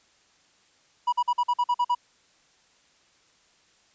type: tone bursts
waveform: triangle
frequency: 973 Hz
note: B5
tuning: 26 cents flat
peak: -18 dBFS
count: 9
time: 1.07-1.95 s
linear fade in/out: 10 ms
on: 56 ms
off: 47 ms
effects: white hiss -62 dBFS RMS until 3.94 s + resampled to 16000 Hz